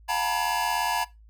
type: tone cluster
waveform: square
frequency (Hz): 708 / 788 / 895 / 972 / 1687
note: F5 / G5 / A5 / B5 / G#6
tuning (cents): +23 / +9 / +29 / -28 / +27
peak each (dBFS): -34 / -34 / -29 / -30 / -33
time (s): 0.08-1.05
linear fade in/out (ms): 20
effects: noise-tail reverb RT60 0.2 s tail -18 dB re dry + added 54 Hz sine -49 dBFS peak until 1.29 s